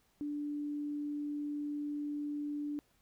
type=tone; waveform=sine; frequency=293.1 Hz; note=D4; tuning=3 cents flat; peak=-35 dBFS; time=0.21-2.79 s; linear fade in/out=0 ms; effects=pink hiss -72 dBFS RMS until 3.01 s